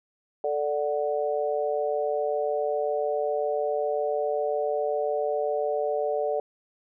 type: chord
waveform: sine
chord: D major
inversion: second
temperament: equal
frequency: 440 / 587.3 / 740 Hz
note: A4 / D5 / F#5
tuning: 0 / 0 / 0 cents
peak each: -28 / -27 / -31 dBFS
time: 0.44-6.4 s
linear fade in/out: 2 ms
effects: none